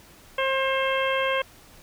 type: harmonic tone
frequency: 533 Hz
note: C5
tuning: 32 cents sharp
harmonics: 1 / 2 / 3 / 4 / 5 / 6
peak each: -25 / -28 / -30 / -31 / -32 / -33 dBFS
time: 0.38-1.42 s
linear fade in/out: 5 ms
effects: pink hiss -51 dBFS RMS until 1.82 s